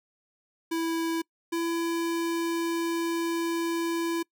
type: tone pair in turn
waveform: square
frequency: 329.6 / 335 Hz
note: E4 / E4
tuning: 0 / +28 cents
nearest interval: unison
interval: 28 cents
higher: second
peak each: -27 dBFS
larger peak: neither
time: 0.71-1.22 / 1.52-4.23 s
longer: second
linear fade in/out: 10 ms
effects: noise-tail reverb RT60 0.1 s tail -25 dB re dry